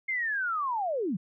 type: linear sweep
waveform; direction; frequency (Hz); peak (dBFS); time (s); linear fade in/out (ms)
sine; down; 2140 to 155.56; -27; 0.08-1.17; 10
effects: none